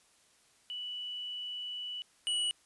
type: tone pair in turn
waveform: sine / square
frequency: 2960 / 2938 Hz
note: F#7 / F#7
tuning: 0 / -13 cents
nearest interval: unison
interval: 13 cents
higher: first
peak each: -37 / -30 dBFS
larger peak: second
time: 0.7-2.02 / 2.27-2.51 s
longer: first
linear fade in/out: 0 ms
effects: white hiss -66 dBFS RMS until 2.65 s + resampled to 24000 Hz